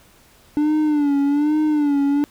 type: tone with vibrato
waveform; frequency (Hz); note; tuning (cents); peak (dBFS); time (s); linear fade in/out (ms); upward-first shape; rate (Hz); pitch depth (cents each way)
triangle; 293.7; D4; 0; -13; 0.57-2.24; 0; sine; 1.2; 80
effects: pink hiss -52 dBFS RMS until 2.3 s